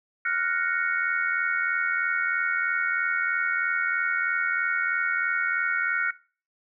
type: chord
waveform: sine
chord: Gb major seventh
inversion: third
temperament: equal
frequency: 1396.9 / 1480 / 1864.7 / 2217 Hz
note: F6 / Gb6 / Bb6 / Db7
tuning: 0 / 0 / 0 / 0 cents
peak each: -28 / -28 / -31 / -30 dBFS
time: 0.25-6.11 s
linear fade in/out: 5 ms
effects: noise-tail reverb RT60 0.4 s tail -20 dB re dry